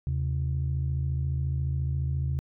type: tone pair together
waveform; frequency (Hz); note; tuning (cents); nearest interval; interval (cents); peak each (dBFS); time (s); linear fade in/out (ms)
sine; 79.25 / 133.6; D#2 / C3; +32 / +36; major sixth; 904; -27; 0.07-2.39; 0
effects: tanh soft clip ceiling -20 dBFS